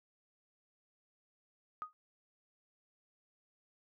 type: tone with exponential decay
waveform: sine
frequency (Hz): 1244.5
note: D#6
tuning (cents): 0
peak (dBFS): -34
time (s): 1.82-1.93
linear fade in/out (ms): 0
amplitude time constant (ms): 23
effects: none